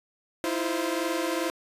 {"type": "tone cluster", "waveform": "sawtooth", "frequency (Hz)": [319.8, 342.2, 521], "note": ["D#4", "F4", "C5"], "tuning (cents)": [48, -35, -7], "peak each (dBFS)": [-27, -26, -28], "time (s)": [0.44, 1.5], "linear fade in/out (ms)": 0, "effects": ["resampled to 32000 Hz"]}